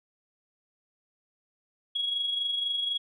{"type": "tone with amplitude modulation", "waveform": "sine", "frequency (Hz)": 3322, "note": "G#7", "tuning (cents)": 0, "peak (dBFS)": -24, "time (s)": [1.95, 2.98], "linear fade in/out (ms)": 10, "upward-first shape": "sine", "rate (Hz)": 24, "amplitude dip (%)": 50, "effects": ["tanh soft clip ceiling -20 dBFS"]}